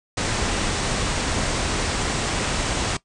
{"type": "low-pass noise", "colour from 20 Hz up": "pink", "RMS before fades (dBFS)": -24, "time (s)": [0.17, 2.97], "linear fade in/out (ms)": 5, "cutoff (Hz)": 9100, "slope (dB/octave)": 96, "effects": ["noise-tail reverb RT60 0.1 s tail -18 dB re dry"]}